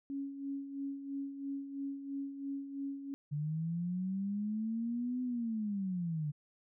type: tone with tremolo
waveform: sine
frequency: 277.2 Hz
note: C#4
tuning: in tune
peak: -35 dBFS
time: 0.1-3.14 s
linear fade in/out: 0 ms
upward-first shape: sine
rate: 3 Hz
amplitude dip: 60%
type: linear two-way sweep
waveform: sine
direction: up then down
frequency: 144.4 to 253.4 to 144.4 Hz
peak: -33 dBFS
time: 3.31-6.32 s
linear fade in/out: 20 ms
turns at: 5.22 s
effects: none